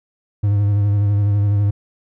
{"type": "tone with vibrato", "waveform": "triangle", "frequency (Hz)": 102, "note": "G#2", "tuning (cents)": -31, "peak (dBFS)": -11, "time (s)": [0.43, 1.71], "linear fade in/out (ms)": 10, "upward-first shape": "sine", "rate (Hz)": 12, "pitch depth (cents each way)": 31, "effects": []}